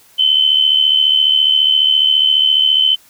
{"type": "tone with amplitude modulation", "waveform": "sine", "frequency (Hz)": 3060, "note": "G7", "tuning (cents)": -42, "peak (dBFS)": -6, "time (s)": [0.18, 2.96], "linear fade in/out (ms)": 20, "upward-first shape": "sine", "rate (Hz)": 74.6, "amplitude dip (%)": 65, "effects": ["white hiss -48 dBFS RMS until 3.09 s"]}